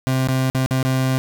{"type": "tone with dropouts", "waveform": "30% pulse", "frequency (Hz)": 130.81, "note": "C3", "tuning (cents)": 0, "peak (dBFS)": -14, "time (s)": [0.07, 1.18], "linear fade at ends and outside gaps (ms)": 0, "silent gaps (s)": [[0.274, 0.286], [0.5, 0.548], [0.661, 0.709], [0.828, 0.85]], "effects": []}